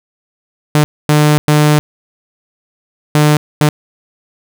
sawtooth tone bursts at uneven times, 150 Hz, D3, 37 cents sharp, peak -3 dBFS, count 5, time 0.75-0.84 / 1.09-1.38 / 1.48-1.79 / 3.15-3.37 / 3.61-3.69 s, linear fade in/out 0 ms, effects none

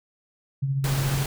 sine tone with tremolo, 136.6 Hz, C#3, 25 cents flat, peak -20 dBFS, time 0.62-1.25 s, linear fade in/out 10 ms, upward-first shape triangle, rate 14 Hz, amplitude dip 50%
pink noise, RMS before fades -30 dBFS, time 0.84-1.26 s, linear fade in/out 2 ms
effects none

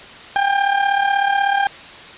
30% pulse tone with amplitude modulation, 798 Hz, G5, 31 cents sharp, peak -9 dBFS, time 0.36-1.67 s, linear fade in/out 0 ms, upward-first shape sine, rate 36.3 Hz, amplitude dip 65%, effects white hiss -37 dBFS RMS until 2.17 s + resampled to 8000 Hz

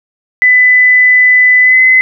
sine tone with pitch glide, 2000 to 2035 Hz, B6 to C7, +21 to -49 cents, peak -3 dBFS, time 0.42-2.01 s, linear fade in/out 0 ms, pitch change +30 cents, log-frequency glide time 1.62-1.8 s, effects none

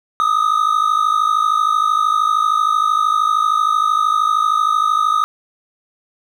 triangle tone pair together, 1217 / 1270 Hz, D#6 / D#6, -39 / +35 cents, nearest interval minor second, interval 74 cents, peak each -14 dBFS, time 0.2-5.24 s, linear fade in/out 0 ms, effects none

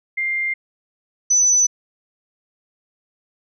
sine tone pair in turn, 2100 / 5997 Hz, C7 / F#8, +6 / +22 cents, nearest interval octave + tritone, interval 1816 cents, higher second, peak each -19 / -12 dBFS, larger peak second, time 0.17-0.54 / 1.3-1.67 s, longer neither, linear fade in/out 10 ms, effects none

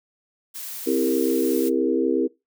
blue noise, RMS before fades -34 dBFS, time 0.54-1.7 s, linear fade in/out 20 ms
sine chord, C dominant seventh, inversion none, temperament equal with one note detuned, 261.6 / 329.6 / 400.7 / 466.2 Hz, C4 / E4 / G4 / Bb4, 0 / 0 / +38 / 0 cents, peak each -24 / -23 / -25 / -24 dBFS, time 0.86-2.28 s, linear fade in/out 20 ms
effects noise-tail reverb RT60 0.2 s tail -20 dB re dry

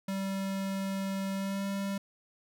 square tone with pitch glide, 194.1 to 197.15 Hz, G3 to G3, -17 to +10 cents, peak -32 dBFS, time 0.08-1.98 s, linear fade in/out 5 ms, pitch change +27 cents, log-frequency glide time 1.34-1.64 s, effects none

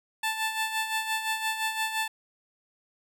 15% pulse tone with tremolo, 880 Hz, A5, in tune, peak -19 dBFS, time 0.23-2.08 s, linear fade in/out 5 ms, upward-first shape sine, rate 5.8 Hz, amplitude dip 60%, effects none

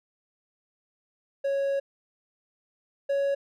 triangle tone pair in turn, 553 / 557.2 Hz, C#5 / C#5, -4 / +9 cents, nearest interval unison, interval 13 cents, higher second, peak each -22 / -21 dBFS, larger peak second, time 1.44-1.8 / 3.09-3.35 s, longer first, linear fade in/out 10 ms, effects none

